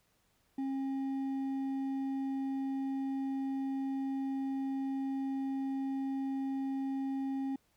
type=tone with hard clipping; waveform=triangle; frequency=269.9 Hz; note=C#4; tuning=46 cents flat; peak=-34 dBFS; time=0.58-7.56 s; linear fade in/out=5 ms; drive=8 dB; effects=pink hiss -73 dBFS RMS until 7.76 s